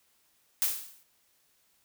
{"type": "noise with exponential decay", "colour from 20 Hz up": "blue", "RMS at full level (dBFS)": -24, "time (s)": [0.62, 1.03], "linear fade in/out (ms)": 0, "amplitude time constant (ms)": 89, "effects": ["white hiss -69 dBFS RMS until 1.84 s"]}